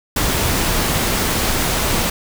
pink noise, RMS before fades -18 dBFS, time 0.16-2.1 s, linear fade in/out 5 ms, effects none

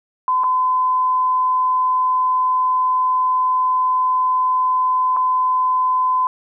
sine tone with dropouts, 1018 Hz, C6, 48 cents flat, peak -14 dBFS, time 0.28-6.27 s, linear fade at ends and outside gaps 1 ms, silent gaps 0.436-0.441 / 5.165-5.169 s, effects none

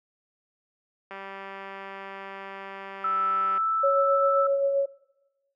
click train, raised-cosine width 0.5 ms, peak -24 dBFS, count 482, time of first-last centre 1.11-3.577 s, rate 195 Hz
sine tone, 1318.5 Hz, E6, in tune, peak -23 dBFS, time 3.04-4.47 s, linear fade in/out 5 ms
sine tone with tremolo, 554.4 Hz, C#5, in tune, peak -19 dBFS, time 3.83-4.86 s, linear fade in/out 10 ms, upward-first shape sine, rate 7.6 Hz, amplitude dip 35%
effects noise-tail reverb RT60 1.0 s tail -19 dB re dry + high-pass 300 Hz 12 dB/octave

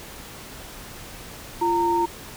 sine tone pair together, 344.6 / 920 Hz, F4 / A#5, -23 / -23 cents, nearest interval octave + perfect fourth, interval 1700 cents, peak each -23 / -20 dBFS, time 1.61-2.06 s, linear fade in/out 10 ms, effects pink hiss -40 dBFS RMS until 2.36 s

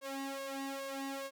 sawtooth tone with flanger, 272.7 Hz, C#4, 28 cents flat, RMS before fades -41 dBFS, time 0.01-1.31 s, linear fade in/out 50 ms, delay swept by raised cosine 1.8 to 2.63 ms, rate 2.4 Hz, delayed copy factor +0.8, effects none

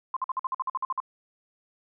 sine tone bursts, 1046.5 Hz, C6, in tune, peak -25 dBFS, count 12, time 0.14-1.002 s, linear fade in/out 2 ms, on 26 ms, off 50 ms, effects none

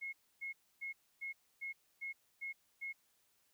sine tone bursts, 2167 Hz, C#7, 40 cents flat, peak -40 dBFS, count 8, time 0.01-2.93 s, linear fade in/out 20 ms, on 120 ms, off 280 ms, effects white hiss -75 dBFS RMS until 3.53 s

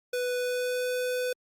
square tone with pitch glide, 495.2 to 500.1 Hz, B4 to B4, +5 to +22 cents, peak -28 dBFS, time 0.13-1.33 s, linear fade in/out 5 ms, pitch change +17 cents, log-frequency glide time 0.37-0.91 s, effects Opus 48 kbps

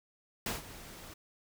pink noise with ADSR envelope, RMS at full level -33 dBFS, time 0.46-1.14 s, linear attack 3 ms, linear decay 150 ms, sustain -16 dB, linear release 8 ms, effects none

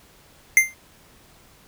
square tone with exponential decay, 2093 Hz, C7, in tune, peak -8 dBFS, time 0.57-0.74 s, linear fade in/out 1 ms, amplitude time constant 35 ms, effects pink hiss -53 dBFS RMS until 1.67 s

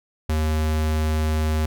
square tone, 77.78 Hz, D#2, in tune, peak -20 dBFS, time 0.29-1.66 s, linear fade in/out 5 ms, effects none

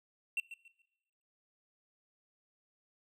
triangle tone with echo, 2717 Hz, F7, 48 cents flat, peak -29 dBFS, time 0.37-0.4 s, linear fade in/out 2 ms, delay 140 ms, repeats 3, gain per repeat -12 dB, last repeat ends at 0.82 s, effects noise-tail reverb RT60 1.0 s tail -21 dB re dry

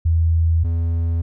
sine / triangle tone pair in turn, 82.3 / 83.5 Hz, E2 / E2, -2 / +23 cents, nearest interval unison, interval 25 cents, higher second, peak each -13 / -15 dBFS, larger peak first, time 0.05-0.64 / 0.64-1.22 s, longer first, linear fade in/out 10 ms, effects none

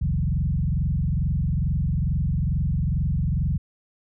sine tone with frequency modulation, 106.8 Hz, G#2, 49 cents sharp, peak -20 dBFS, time 0.01-3.58 s, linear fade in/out 10 ms, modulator 22.3 Hz, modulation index 2.8, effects none

